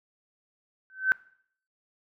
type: tone with exponential growth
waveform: sine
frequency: 1534 Hz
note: G6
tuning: 38 cents flat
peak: -15 dBFS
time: 0.9-1.12 s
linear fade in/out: 0 ms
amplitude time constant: 46 ms
effects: noise-tail reverb RT60 0.6 s tail -22 dB re dry

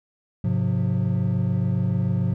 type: chord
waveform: triangle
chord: F minor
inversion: first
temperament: equal with one note detuned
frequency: 103.83 / 130.81 / 179.11 Hz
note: Ab2 / C3 / F3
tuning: 0 / 0 / +44 cents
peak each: -22 dBFS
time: 0.44-2.34 s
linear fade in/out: 5 ms
effects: tanh soft clip ceiling -9 dBFS

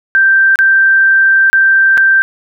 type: tone with dropouts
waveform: sine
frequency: 1568 Hz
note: G6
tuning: in tune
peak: -5 dBFS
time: 0.15-2.22 s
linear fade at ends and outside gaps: 0 ms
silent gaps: 0.557-0.589 / 1.5-1.53 / 1.974-1.978 s
effects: none

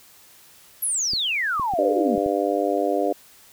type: exponential sweep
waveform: sine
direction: down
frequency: 11840 to 207.7 Hz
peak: -21 dBFS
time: 0.82-2.16 s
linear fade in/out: 10 ms
type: clicks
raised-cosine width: 3 ms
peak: -22 dBFS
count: 5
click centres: 1.135 / 1.597 / 1.737 / 2.179 / 2.262 s
type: harmonic tone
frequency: 99.8 Hz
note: G2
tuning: 32 cents sharp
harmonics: 3 / 4 / 5 / 6 / 7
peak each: -26 / -26 / -26 / -26 / -26 dBFS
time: 1.78-3.13 s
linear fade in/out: 10 ms
effects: white hiss -51 dBFS RMS until 3.52 s

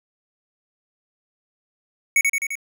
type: tone with echo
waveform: square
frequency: 2226 Hz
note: C#7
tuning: 7 cents sharp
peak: -14 dBFS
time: 2.16-2.21 s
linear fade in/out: 2 ms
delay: 86 ms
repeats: 4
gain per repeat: -3 dB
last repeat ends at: 2.554 s
effects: none

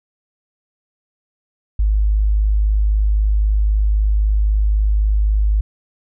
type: tone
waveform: sine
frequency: 51.91 Hz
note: G#1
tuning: in tune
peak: -12 dBFS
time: 1.79-5.61 s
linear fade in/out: 5 ms
effects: none

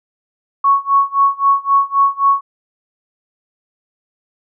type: tone with tremolo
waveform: sine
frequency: 1108.7 Hz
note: C#6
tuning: in tune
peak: -7 dBFS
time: 0.64-2.41 s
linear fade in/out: 5 ms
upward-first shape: sine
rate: 3.8 Hz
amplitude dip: 95%
effects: none

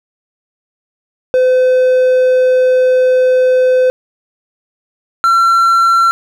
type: tone pair in turn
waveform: triangle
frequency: 510 / 1357.2 Hz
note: C5 / F6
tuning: -44 / -50 cents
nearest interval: octave + perfect fourth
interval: 1694 cents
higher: second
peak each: -5 dBFS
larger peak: neither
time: 1.34-3.9 / 5.24-6.11 s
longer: first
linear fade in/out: 0 ms
effects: none

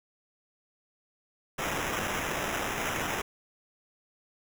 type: noise with sample-and-hold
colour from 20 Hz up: violet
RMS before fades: -32 dBFS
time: 1.58-3.22 s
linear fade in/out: 10 ms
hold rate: 4410 Hz
effects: none

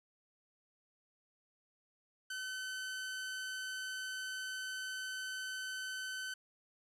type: tone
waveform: sawtooth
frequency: 1522 Hz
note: F#6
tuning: 48 cents sharp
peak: -36 dBFS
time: 2.3-6.34 s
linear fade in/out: 5 ms
effects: low-pass 11000 Hz 12 dB/octave

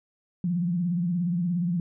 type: tone with vibrato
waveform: sine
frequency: 174.61 Hz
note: F3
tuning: in tune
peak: -23 dBFS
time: 0.44-1.8 s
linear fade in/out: 2 ms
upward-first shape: sine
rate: 17 Hz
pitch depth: 92 cents each way
effects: none

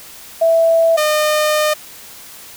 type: tone pair in turn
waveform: sine / sawtooth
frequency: 659.3 / 608.5 Hz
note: E5 / D#5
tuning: 0 / -39 cents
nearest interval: minor second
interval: 139 cents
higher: first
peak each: -9 dBFS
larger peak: neither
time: 0.41-0.97 / 0.97-1.74 s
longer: second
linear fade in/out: 10 ms
effects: white hiss -37 dBFS RMS until 2.56 s

